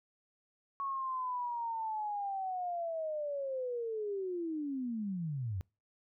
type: linear sweep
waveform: sine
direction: down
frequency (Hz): 1108.7 to 86.4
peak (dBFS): -34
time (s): 0.8-5.61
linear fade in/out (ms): 0
effects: noise-tail reverb RT60 0.3 s tail -26 dB re dry